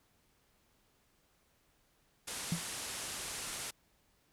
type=low-pass noise; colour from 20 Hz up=white; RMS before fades=-42 dBFS; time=2.27-3.71 s; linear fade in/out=10 ms; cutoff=11000 Hz; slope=48 dB/octave
type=tone with exponential decay; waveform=sine; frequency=168.9 Hz; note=E3; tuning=42 cents sharp; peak=-27 dBFS; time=2.52-2.64 s; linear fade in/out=2 ms; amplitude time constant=26 ms
effects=pink hiss -72 dBFS RMS until 4.32 s